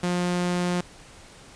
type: tone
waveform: sawtooth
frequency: 177.5 Hz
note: F3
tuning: 28 cents sharp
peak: -19 dBFS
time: 0.03-0.81 s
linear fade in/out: 5 ms
effects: pink hiss -48 dBFS RMS until 1.55 s + resampled to 22050 Hz